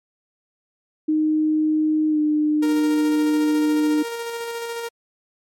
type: tone with pitch glide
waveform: sine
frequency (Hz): 309.3 to 302.6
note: D#4 to D#4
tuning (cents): -10 to -48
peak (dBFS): -16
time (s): 1.08-4.03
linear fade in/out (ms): 10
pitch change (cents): -38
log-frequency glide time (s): 2.09-2.19
type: tone with tremolo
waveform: sawtooth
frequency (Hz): 466.2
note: A#4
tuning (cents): 0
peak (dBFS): -22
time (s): 2.62-4.89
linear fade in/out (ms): 10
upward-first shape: square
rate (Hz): 14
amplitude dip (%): 25
effects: MP3 64 kbps